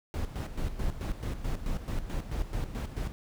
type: noise with tremolo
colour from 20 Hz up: brown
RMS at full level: -31 dBFS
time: 0.14-3.12 s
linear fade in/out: 0 ms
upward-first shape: square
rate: 4.6 Hz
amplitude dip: 65%
effects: none